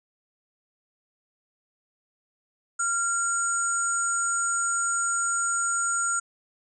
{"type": "tone cluster", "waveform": "sine", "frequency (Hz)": [1389, 6880, 8370], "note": ["F6", "A8", "C9"], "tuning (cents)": [-10, -40, 0], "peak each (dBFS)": [-26, -28, -30], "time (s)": [2.79, 6.2], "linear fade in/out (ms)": 10, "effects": []}